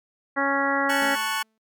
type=harmonic tone; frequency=277.2 Hz; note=C#4; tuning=in tune; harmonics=1 / 2 / 3 / 4 / 5 / 6 / 7; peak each=-28 / -28 / -28 / -28 / -28 / -28 / -28 dBFS; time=0.36-1.16 s; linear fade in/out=20 ms
type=chord; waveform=25% pulse; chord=F# minor; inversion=first; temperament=equal; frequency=880 / 1108.7 / 1480 Hz; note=A5 / C#6 / F#6; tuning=0 / 0 / 0 cents; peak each=-25 dBFS; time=0.89-1.43 s; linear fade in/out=10 ms
type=tone with exponential decay; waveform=sawtooth; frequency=220 Hz; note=A3; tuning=in tune; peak=-29 dBFS; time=1.02-1.58 s; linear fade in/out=0 ms; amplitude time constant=120 ms
effects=MP3 96 kbps